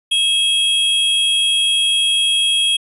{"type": "tone pair together", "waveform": "square", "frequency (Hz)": [2600, 3276], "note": ["E7", "G#7"], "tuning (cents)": [-24, -24], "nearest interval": "major third", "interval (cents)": 400, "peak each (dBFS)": [-25, -14], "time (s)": [0.11, 2.77], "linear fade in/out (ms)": 10, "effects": ["resampled to 24000 Hz"]}